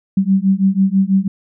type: beating tone pair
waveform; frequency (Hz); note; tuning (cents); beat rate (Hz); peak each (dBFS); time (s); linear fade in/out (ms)
sine; 190 / 196.1; F#3 / G3; +46 / +1; 6.1; -14; 0.17-1.28; 5
effects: none